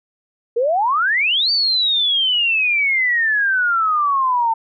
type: exponential two-way sweep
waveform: sine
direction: up then down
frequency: 450.2 to 4636 to 891 Hz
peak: -14 dBFS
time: 0.56-4.54 s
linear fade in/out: 10 ms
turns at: 1.51 s
effects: none